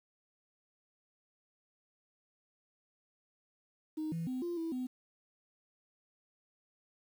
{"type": "tone with pitch steps", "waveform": "sine", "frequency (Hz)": [310.9, 165.6, 255.6, 346.3, 328.2, 253.4], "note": ["D#4", "E3", "C4", "F4", "E4", "B3"], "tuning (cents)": [-1, 8, -40, -15, -8, 45], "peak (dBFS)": -33, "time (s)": [3.97, 4.87], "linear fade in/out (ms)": 10, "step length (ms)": 150, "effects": ["tanh soft clip ceiling -31 dBFS", "10-bit"]}